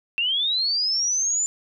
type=linear sweep; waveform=sine; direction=up; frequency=2676 to 7150 Hz; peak=-20 dBFS; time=0.18-1.46 s; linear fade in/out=0 ms; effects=none